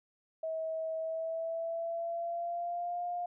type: tone with pitch glide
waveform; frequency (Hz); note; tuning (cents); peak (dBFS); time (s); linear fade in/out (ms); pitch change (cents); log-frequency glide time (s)
sine; 643 to 705.3; E5 to F5; -43 to +17; -33; 0.43-3.26; 5; +160; 0.97-3.03
effects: none